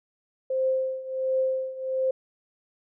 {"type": "tone with tremolo", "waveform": "sine", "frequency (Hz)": 523.3, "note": "C5", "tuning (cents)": 0, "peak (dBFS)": -20, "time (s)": [0.5, 2.11], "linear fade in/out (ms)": 5, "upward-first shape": "triangle", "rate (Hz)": 1.4, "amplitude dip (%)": 85, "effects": []}